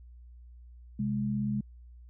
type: tone pair together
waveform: sine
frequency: 131.8 / 208.7 Hz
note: C3 / G#3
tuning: +13 / +9 cents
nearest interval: minor sixth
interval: 796 cents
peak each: -33 / -29 dBFS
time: 0.99-1.61 s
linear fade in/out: 5 ms
effects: added 60 Hz sine -48 dBFS peak until 2.09 s